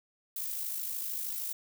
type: noise with amplitude modulation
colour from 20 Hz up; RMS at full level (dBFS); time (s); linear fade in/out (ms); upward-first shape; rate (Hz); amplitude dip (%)
violet; -34; 0.36-1.53; 5; sine; 53.1; 45
effects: none